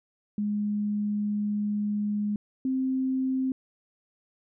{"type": "tone pair in turn", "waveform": "sine", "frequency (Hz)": [207.7, 261.7], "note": ["G#3", "C4"], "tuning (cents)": [0, 0], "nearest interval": "major third", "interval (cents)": 400, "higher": "second", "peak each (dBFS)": [-25, -24], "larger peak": "second", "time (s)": [[0.38, 2.36], [2.65, 3.52]], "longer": "first", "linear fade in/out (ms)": 2, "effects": []}